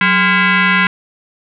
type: tone with frequency modulation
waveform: sine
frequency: 185 Hz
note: F#3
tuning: in tune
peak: -9 dBFS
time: 0.01-0.87 s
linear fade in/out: 2 ms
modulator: 608 Hz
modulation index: 4
effects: none